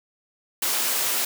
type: high-pass noise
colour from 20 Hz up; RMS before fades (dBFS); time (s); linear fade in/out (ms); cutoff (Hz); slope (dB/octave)
white; -24; 0.62-1.25; 5; 290; 12
effects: none